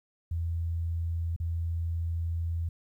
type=tone with dropouts; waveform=sine; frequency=83.6 Hz; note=E2; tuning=25 cents sharp; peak=-28 dBFS; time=0.31-2.69 s; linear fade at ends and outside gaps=5 ms; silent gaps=1.363-1.4 s; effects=11-bit